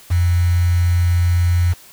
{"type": "tone with quantisation", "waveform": "sine", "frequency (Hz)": 87.31, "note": "F2", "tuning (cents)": 0, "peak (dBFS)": -12, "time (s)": [0.1, 1.74], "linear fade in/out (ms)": 20, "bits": 5, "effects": ["white hiss -44 dBFS RMS until 1.92 s"]}